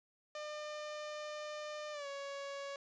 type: tone with pitch glide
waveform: sawtooth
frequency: 602 to 558.5 Hz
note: D5 to C#5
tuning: +43 to +13 cents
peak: -38 dBFS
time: 0.35-2.76 s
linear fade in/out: 2 ms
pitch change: -130 cents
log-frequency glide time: 1.92-2.07 s
effects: resampled to 16000 Hz + 12-bit